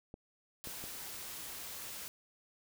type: clicks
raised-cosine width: 2 ms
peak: -33 dBFS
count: 3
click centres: 0.141 / 0.673 / 0.84 s
type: noise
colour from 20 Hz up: white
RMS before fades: -45 dBFS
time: 0.64-2.08 s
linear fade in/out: 0 ms
effects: none